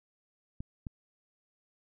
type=clicks; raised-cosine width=5 ms; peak=-26 dBFS; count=2; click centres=0.605 / 0.868 s; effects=none